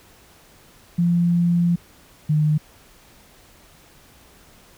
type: tone pair in turn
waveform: sine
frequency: 172.7 / 152.23 Hz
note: F3 / D#3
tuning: -19 / -38 cents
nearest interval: major second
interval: 219 cents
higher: first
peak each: -15 dBFS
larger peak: neither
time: 0.98-1.76 / 2.29-2.58 s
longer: first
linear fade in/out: 10 ms
effects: pink hiss -51 dBFS RMS until 4.77 s